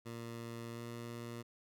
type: tone with pitch glide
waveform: 15% pulse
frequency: 116.54 to 117.89 Hz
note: A#2 to A#2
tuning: 0 to +20 cents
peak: -37 dBFS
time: 0.05-1.43 s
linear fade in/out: 20 ms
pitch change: +20 cents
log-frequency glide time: 0.73-0.81 s
effects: none